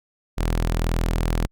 sawtooth tone, 41.2 Hz, E1, in tune, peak -16 dBFS, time 0.37-1.47 s, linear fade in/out 20 ms, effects Opus 48 kbps

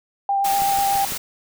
sine tone with vibrato, 793 Hz, G5, 20 cents sharp, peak -17 dBFS, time 0.29-1.05 s, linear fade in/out 2 ms, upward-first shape sine, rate 8.2 Hz, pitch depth 11 cents each way
white noise, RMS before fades -27 dBFS, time 0.44-1.18 s, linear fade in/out 10 ms
click train, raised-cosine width 3 ms, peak -23 dBFS, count 4, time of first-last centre 0.62-1.122 s, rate 5.98 Hz
effects none

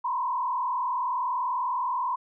sine tone with frequency modulation, 1000 Hz, B5, 21 cents sharp, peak -25 dBFS, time 0.04-2.16 s, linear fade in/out 10 ms, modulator 40.2 Hz, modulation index 1.6, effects none

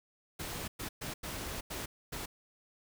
pink noise bursts at uneven times, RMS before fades -40 dBFS, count 6, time 0.39-0.68 / 0.79-0.89 / 1.01-1.14 / 1.23-1.61 / 1.7-1.86 / 2.12-2.26 s, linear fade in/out 10 ms, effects none

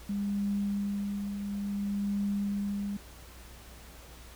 sine tone with tremolo, 201.7 Hz, G3, 50 cents sharp, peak -27 dBFS, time 0.09-2.97 s, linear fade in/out 5 ms, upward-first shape triangle, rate 0.58 Hz, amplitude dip 50%, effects added 60 Hz sine -50 dBFS peak until 4.35 s + pink hiss -52 dBFS RMS until 4.35 s

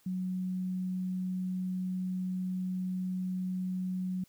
sine tone, 184.5 Hz, F#3, 5 cents flat, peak -31 dBFS, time 0.06-4.24 s, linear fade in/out 5 ms, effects white hiss -66 dBFS RMS until 4.28 s

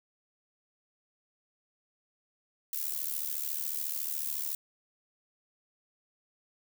violet noise with amplitude modulation, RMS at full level -31 dBFS, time 2.73-4.55 s, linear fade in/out 2 ms, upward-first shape sine, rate 74 Hz, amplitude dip 80%, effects none

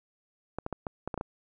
clicks, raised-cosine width 1 ms, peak -19 dBFS, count 8, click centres 0.586 / 0.664 / 0.727 / 0.868 / 1.076 / 1.142 / 1.177 / 1.211 s, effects none

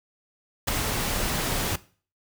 pink noise with ADSR envelope, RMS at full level -22 dBFS, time 0.67-1.76 s, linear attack 13 ms, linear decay 9 ms, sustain -5 dB, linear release 7 ms, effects noise-tail reverb RT60 0.4 s tail -18 dB re dry

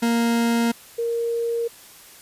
40% pulse / sine tone pair in turn, 233.1 / 466.2 Hz, A#3 / A#4, 0 / 0 cents, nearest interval octave, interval 1200 cents, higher second, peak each -17 / -21 dBFS, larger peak first, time 0.02-0.72 / 0.98-1.68 s, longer neither, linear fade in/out 10 ms, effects white hiss -46 dBFS RMS until 2.21 s + resampled to 32000 Hz

